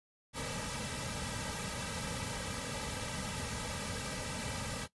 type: noise with comb filter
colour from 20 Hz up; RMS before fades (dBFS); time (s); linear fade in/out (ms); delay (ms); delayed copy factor
pink; -39; 0.33-4.88; 50; 2.8; -1
effects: noise-tail reverb RT60 0.1 s tail -17 dB re dry + resampled to 24000 Hz